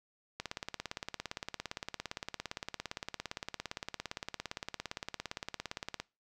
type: click train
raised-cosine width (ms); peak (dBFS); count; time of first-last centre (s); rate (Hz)
0.2; -20; 99; 0.4-6; 17.5
effects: noise-tail reverb RT60 0.3 s tail -23 dB re dry